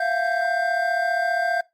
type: tone cluster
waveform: triangle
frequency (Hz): 675 / 710 / 1575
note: E5 / F5 / G6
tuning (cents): +41 / +28 / +8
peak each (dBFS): -23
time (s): 0-1.61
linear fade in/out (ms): 5
effects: noise-tail reverb RT60 0.2 s tail -21 dB re dry + Opus 32 kbps